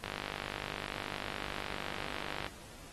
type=click train; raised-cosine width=0.3 ms; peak=-21 dBFS; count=122; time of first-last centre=0.04-2.465 s; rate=49.9 Hz; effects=pink hiss -53 dBFS RMS until 2.92 s + AAC 32 kbps